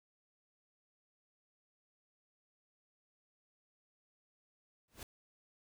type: noise with exponential growth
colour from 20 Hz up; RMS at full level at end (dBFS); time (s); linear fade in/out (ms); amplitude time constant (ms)
pink; -43; 4.88-5.03; 2; 31
effects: none